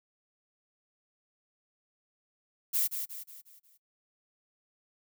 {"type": "noise with echo", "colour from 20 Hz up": "violet", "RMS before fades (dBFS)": -28, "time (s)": [2.73, 2.88], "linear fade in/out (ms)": 20, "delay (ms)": 180, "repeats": 5, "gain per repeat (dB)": -7, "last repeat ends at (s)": 3.78, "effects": ["noise-tail reverb RT60 0.1 s tail -22 dB re dry"]}